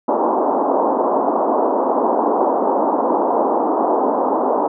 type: band-pass noise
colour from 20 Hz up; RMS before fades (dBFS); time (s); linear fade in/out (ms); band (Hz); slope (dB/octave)
white; -17; 0.08-4.68; 5; 240 to 1000; 48
effects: none